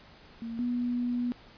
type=tone pair in turn; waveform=sine; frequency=229.9 / 243.5 Hz; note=A#3 / B3; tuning=-24 / -24 cents; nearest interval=minor second; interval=100 cents; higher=second; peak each=-34 / -27 dBFS; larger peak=second; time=0.42-0.59 / 0.59-1.32 s; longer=second; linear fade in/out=0 ms; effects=pink hiss -54 dBFS RMS until 1.57 s + resampled to 11025 Hz